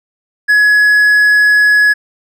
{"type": "tone", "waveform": "triangle", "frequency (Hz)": 1686, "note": "G#6", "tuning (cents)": 26, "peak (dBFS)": -4, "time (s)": [0.48, 1.94], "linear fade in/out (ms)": 20, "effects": []}